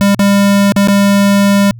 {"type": "tone with dropouts", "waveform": "square", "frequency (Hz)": 200, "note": "G3", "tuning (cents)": 35, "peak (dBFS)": -7, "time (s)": [0.01, 1.71], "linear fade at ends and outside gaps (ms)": 0, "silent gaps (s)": [[0.147, 0.193], [0.721, 0.763], [0.874, 0.884]], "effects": ["added 117 Hz sine -28 dBFS peak until 1.79 s"]}